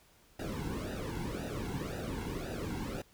brown noise with flanger, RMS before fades -38 dBFS, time 0.39-3.02 s, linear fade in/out 5 ms, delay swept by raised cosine 0.91 to 1.67 ms, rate 1.9 Hz, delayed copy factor -0.9, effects pink hiss -64 dBFS RMS until 3.13 s

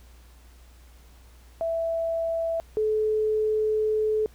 sine tone pair in turn, 661 / 431.2 Hz, E5 / A4, +5 / -35 cents, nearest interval perfect fifth, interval 740 cents, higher first, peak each -24 / -21 dBFS, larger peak second, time 1.61-2.6 / 2.77-4.26 s, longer second, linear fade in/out 0 ms, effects added 60 Hz sine -49 dBFS peak until 4.34 s + pink hiss -58 dBFS RMS until 4.34 s

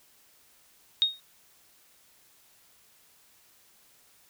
sine tone with exponential decay, 3729 Hz, A#7, in tune, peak -16 dBFS, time 1.02-1.2 s, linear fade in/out 0 ms, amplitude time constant 39 ms, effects white hiss -61 dBFS RMS until 4.29 s

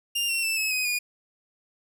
sawtooth tone with pitch steps, 2800 / 2725 / 2652 / 2581 / 2512 / 2445 Hz, F7 / F7 / E7 / E7 / D#7 / D#7, +4 / -43 / +10 / -37 / +16 / -31 cents, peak -21 dBFS, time 0.15-0.99 s, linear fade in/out 10 ms, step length 140 ms, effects none

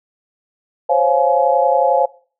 sine chord, Db major seventh, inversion third, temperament equal with one note detuned, 523.3 / 554.4 / 698.5 / 846.1 Hz, C5 / Db5 / F5 / Ab5, 0 / 0 / 0 / +32 cents, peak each -17 dBFS, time 0.89-2.06 s, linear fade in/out 10 ms, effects noise-tail reverb RT60 0.4 s tail -20 dB re dry

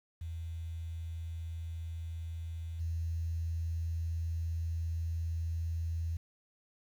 sine tone with level steps, 82.6 Hz, E2, 4 cents sharp, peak -37 / -32 dBFS, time 0.21-6.17 s, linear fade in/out 5 ms, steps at 2.79 s, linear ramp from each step 20 ms, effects 10-bit

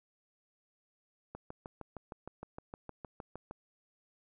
click train, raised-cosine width 1 ms, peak -29 dBFS, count 15, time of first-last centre 1.35-3.51 s, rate 6.48 Hz, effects none

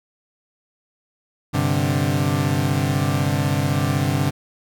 30% pulse chord, G suspended fourth, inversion none, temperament equal, 98 / 130.81 / 146.83 Hz, G2 / C3 / D3, 0 / 0 / 0 cents, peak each -21 / -20 / -19 dBFS, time 1.53-4.31 s, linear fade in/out 20 ms, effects none

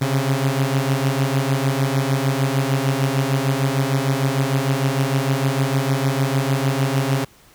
sawtooth beating tone pair, 132.5 / 139.1 Hz, C3 / C#3, +22 / +6 cents, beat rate 6.6 Hz, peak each -16 / -17 dBFS, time 0.01-7.25 s, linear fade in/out 10 ms, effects pink hiss -51 dBFS RMS until 7.54 s

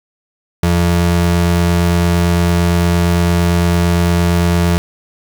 square ring-modulated tone, 128.8 Hz, C3, 27 cents flat, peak -8 dBFS, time 0.63-4.78 s, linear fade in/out 0 ms, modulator 44.4 Hz, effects 7-bit

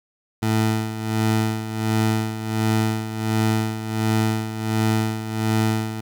20% pulse tone with tremolo, 110 Hz, A2, in tune, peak -12 dBFS, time 0.42-6.01 s, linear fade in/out 10 ms, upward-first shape sine, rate 1.4 Hz, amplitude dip 70%, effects 9-bit

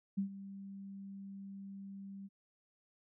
sine tone with ADSR envelope, 196.4 Hz, G3, 4 cents sharp, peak -30 dBFS, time 0.17-2.29 s, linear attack 15 ms, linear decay 100 ms, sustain -15 dB, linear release 33 ms, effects none

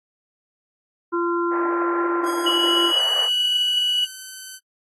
harmonic tone, 343.9 Hz, F4, 27 cents flat, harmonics 1 / 3 / 4, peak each -21 / -26 / -27 dBFS, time 1.12-2.92 s, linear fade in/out 20 ms
pink band-pass noise, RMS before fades -32 dBFS, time 1.5-3.3 s, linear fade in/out 50 ms, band 480 to 1900 Hz, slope 48 dB/octave
5% pulse tone with pitch glide, 1637 to 1527.4 Hz, G#6 to G6, -25 to -45 cents, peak -24 dBFS, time 2.24-4.6 s, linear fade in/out 50 ms, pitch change -120 cents, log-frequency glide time 2.97-3.02 s
sine tone, 2938 Hz, F#7, 13 cents flat, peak -18 dBFS, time 2.46-4.05 s, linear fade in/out 5 ms
effects AAC 32 kbps

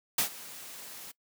white noise with ADSR envelope, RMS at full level -25 dBFS, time 0.18-1.12 s, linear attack 5 ms, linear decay 100 ms, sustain -20 dB, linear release 13 ms, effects noise-tail reverb RT60 0.1 s tail -22 dB re dry + high-pass 150 Hz 12 dB/octave

